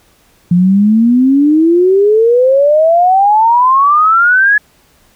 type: exponential sweep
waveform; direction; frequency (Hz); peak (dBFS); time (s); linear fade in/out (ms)
sine; up; 171.9 to 1709; -5; 0.51-4.58; 5
effects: pink hiss -50 dBFS RMS until 5.15 s